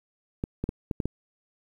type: clicks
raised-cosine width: 3 ms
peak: -15 dBFS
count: 6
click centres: 0.439 / 0.64 / 0.691 / 0.912 / 1.002 / 1.056 s
effects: 9-bit